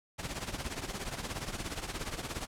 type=noise with tremolo; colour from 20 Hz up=pink; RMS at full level=-35 dBFS; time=0.18-2.47 s; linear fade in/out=20 ms; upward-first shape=triangle; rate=17 Hz; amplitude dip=80%; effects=low-pass 10000 Hz 12 dB/octave